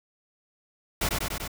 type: noise with echo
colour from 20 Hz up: pink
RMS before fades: -26 dBFS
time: 1.01-1.09 s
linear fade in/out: 5 ms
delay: 97 ms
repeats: 4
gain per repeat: -2 dB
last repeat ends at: 1.478 s
effects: none